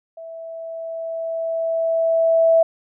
sine tone with level ramp, 657 Hz, E5, 6 cents flat, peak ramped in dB -33 to -10 dBFS, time 0.17-2.63 s, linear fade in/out 5 ms, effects none

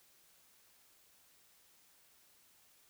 silence, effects white hiss -67 dBFS RMS until 2.89 s

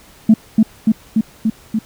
sine tone with echo, 220 Hz, A3, in tune, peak -3 dBFS, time 0.29-0.34 s, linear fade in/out 5 ms, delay 290 ms, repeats 5, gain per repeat -2 dB, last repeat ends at 1.79 s, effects tanh soft clip ceiling -1 dBFS + pink hiss -45 dBFS RMS until 1.85 s

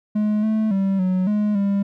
triangle tone with pitch steps, 211.4 / 217.8 / 194.1 / 184.8 / 209.5 / 199.3 Hz, G#3 / A3 / G3 / F#3 / G#3 / G3, +31 / -17 / -17 / -2 / +15 / +29 cents, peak -15 dBFS, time 0.15-1.83 s, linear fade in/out 10 ms, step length 280 ms, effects none

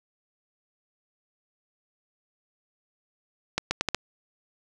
accelerating click train, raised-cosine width 0.2 ms, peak -7 dBFS, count 5, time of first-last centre 3.58-3.947 s, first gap 130 ms, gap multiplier 0.77, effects none

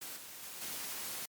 white noise with level steps, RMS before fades -44 / -49 / -46 / -41 dBFS, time 0.01-1.26 s, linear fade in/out 10 ms, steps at 0.16 / 0.42 / 0.61 s, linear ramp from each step 10 ms, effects high-pass 100 Hz 12 dB/octave + MP3 96 kbps

